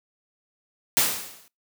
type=noise with exponential decay; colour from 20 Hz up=white; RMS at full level=-17 dBFS; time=0.97-1.48 s; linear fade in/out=0 ms; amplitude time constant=110 ms; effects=noise-tail reverb RT60 0.2 s tail -23 dB re dry + high-pass 100 Hz 12 dB/octave